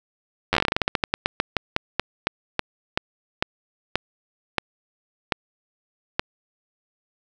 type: slowing click train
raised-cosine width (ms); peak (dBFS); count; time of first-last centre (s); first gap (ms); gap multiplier
0.3; -3; 29; 0.53-6.195; 10; 1.18
effects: none